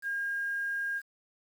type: tone with quantisation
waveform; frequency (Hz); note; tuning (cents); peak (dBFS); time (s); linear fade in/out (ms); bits
sine; 1618; G#6; -46; -30; 0.02-1.02; 50; 9
effects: none

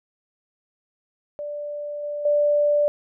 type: tone with level steps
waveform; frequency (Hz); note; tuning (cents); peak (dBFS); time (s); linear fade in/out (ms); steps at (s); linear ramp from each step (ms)
sine; 587.3; D5; 0; -28 / -26 / -16; 1.39-2.88; 0; 2.03 / 2.25; 5
effects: none

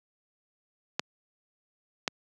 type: clicks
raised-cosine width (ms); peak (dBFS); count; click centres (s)
0.2; -9; 2; 0.995 / 2.078
effects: high-pass 150 Hz 12 dB/octave

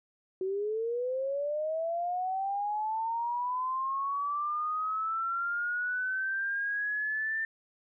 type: linear sweep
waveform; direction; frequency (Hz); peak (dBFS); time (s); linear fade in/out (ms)
sine; up; 370 to 1792; -29; 0.41-7.45; 2
effects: none

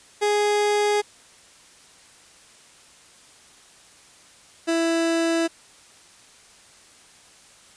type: tone pair in turn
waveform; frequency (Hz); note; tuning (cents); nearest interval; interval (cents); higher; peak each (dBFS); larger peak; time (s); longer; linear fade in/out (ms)
30% pulse; 415.1 / 331.2; G#4 / E4; -1 / +8; major third; 391; first; -16 / -17; first; 0.21-1.02 / 4.67-5.48; neither; 20
effects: white hiss -51 dBFS RMS until 7.76 s + resampled to 22050 Hz

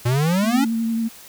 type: exponential sweep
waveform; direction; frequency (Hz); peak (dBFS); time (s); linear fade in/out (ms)
square; up; 116.54 to 290; -17; 0.05-0.65; 10
type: tone with vibrato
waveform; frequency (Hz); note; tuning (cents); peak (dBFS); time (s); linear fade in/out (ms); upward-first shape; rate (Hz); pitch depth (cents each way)
sine; 227.4; A#3; -43; -19; 0.43-1.09; 20; sine; 11; 19
effects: white hiss -43 dBFS RMS until 1.28 s

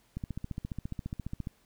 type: click train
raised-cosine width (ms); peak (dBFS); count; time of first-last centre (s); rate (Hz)
5; -23; 20; 0.17-1.471; 14.6
effects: pink hiss -67 dBFS RMS until 1.65 s

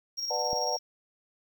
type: tone with tremolo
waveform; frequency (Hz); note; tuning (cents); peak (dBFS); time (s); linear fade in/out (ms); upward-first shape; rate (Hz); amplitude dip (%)
triangle; 5588; F8; 0; -28; 0.17-0.79; 20; square; 18; 40
type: chord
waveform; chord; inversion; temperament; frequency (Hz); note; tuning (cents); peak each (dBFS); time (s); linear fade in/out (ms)
sine; B minor seventh; none; just; 493.9 / 592.7 / 740.8 / 889; B4 / D5 / F#5 / A5; 0 / +16 / +2 / +18; -34; 0.3-0.77; 10
type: click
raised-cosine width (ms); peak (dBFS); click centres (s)
3; -28; 0.531
effects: 10-bit

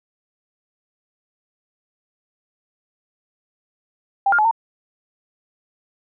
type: tone with pitch steps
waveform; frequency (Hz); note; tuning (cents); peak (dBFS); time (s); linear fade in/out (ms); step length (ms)
sine; 792 / 1408 / 854 / 911; G5 / F6 / G#5 / A#5; +18 / +14 / +48 / -40; -13; 4.26-4.512; 5; 63
effects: none

